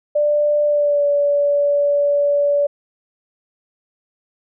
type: tone with pitch glide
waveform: sine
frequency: 591 to 575.2 Hz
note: D5 to D5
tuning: +11 to -36 cents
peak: -13 dBFS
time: 0.15-2.67 s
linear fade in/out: 10 ms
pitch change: -47 cents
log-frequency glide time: 0.65-1.05 s
effects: none